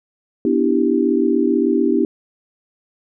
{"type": "chord", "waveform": "sine", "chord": "E minor seventh", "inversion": "second", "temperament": "equal", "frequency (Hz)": [246.9, 293.7, 329.6, 392], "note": ["B3", "D4", "E4", "G4"], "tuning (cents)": [0, 0, 0, 0], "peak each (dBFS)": -19, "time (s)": [0.45, 2.05], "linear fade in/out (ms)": 2, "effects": []}